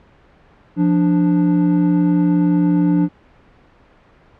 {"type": "tone pair together", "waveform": "triangle", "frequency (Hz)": [174.61, 293.9], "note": ["F3", "D4"], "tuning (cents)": [0, 1], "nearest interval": "major sixth", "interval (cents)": 901, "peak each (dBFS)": -13, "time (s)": [0.76, 3.09], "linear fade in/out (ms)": 50, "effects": ["pink hiss -50 dBFS RMS until 4.39 s", "low-pass 2000 Hz 12 dB/octave"]}